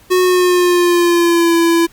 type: tone with pitch glide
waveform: square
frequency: 366.2 to 335.8 Hz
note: F#4 to E4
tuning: -18 to +32 cents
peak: -10 dBFS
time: 0.1-1.87 s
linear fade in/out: 20 ms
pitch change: -150 cents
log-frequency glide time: 0.21-1.54 s
effects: pink hiss -47 dBFS RMS until 1.92 s + Opus 48 kbps